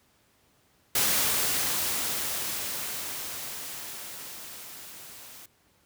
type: noise with level ramp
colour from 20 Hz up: white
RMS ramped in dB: -24 to -47 dBFS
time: 0.95-5.46 s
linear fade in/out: 5 ms
effects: pink hiss -65 dBFS RMS until 5.85 s + high-pass 60 Hz 12 dB/octave